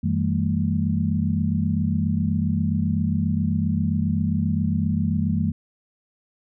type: tone cluster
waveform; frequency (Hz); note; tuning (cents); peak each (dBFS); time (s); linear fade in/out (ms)
sine; 91.1 / 160.2 / 197 / 224.5; F#2 / E3 / G3 / A3; -26 / -49 / +9 / +35; -25; 0.03-5.52; 10
effects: none